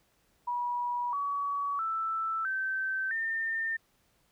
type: tone with pitch steps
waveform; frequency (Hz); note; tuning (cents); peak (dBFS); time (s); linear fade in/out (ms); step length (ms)
sine; 969 / 1132.5 / 1323.7 / 1547.1 / 1808.2; B5 / C#6 / E6 / G6 / A6; -33 / +37 / +7 / -23 / +47; -29; 0.47-3.77; 10; 660
effects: pink hiss -70 dBFS RMS until 4.31 s